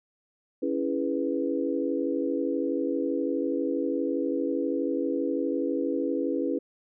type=chord; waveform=sine; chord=C# minor seventh; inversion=none; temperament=equal; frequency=277.2 / 329.6 / 415.3 / 493.9 Hz; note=C#4 / E4 / G#4 / B4; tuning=0 / 0 / 0 / 0 cents; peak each=-29 / -30 / -33 / -31 dBFS; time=0.62-6.59 s; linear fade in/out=10 ms; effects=none